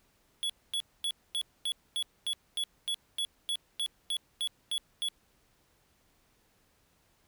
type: tone bursts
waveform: square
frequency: 3379 Hz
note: G#7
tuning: 29 cents sharp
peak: -30 dBFS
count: 16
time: 0.43-5.086 s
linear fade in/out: 0 ms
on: 66 ms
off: 240 ms
effects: pink hiss -69 dBFS RMS until 7.27 s